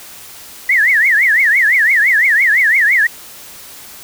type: tone with vibrato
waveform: sine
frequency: 1918 Hz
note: A#6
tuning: 49 cents sharp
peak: -8 dBFS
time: 0.69-3.07 s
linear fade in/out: 5 ms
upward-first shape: triangle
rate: 5.9 Hz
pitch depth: 280 cents each way
effects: white hiss -35 dBFS RMS until 4.03 s